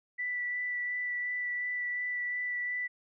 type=tone with vibrato; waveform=sine; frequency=1971 Hz; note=B6; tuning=4 cents flat; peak=-31 dBFS; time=0.18-2.88 s; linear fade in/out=20 ms; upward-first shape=sine; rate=2.8 Hz; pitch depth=10 cents each way; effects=none